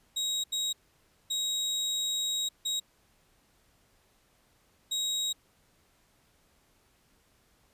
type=tone bursts at uneven times; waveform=30% pulse; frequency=3800 Hz; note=A#7; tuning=33 cents sharp; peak=-26 dBFS; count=5; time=0.16-0.44 / 0.52-0.73 / 1.3-2.49 / 2.65-2.8 / 4.91-5.33 s; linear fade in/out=10 ms; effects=pink hiss -67 dBFS RMS until 7.73 s + resampled to 32000 Hz